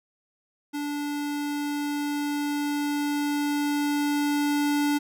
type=tone with level ramp; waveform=square; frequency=291 Hz; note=D4; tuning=16 cents flat; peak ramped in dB=-29 to -22 dBFS; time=0.73-4.99 s; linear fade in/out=20 ms; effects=none